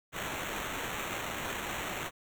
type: noise with sample-and-hold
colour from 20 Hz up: white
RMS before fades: -37 dBFS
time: 0.12-2.11 s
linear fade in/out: 50 ms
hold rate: 4900 Hz
effects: none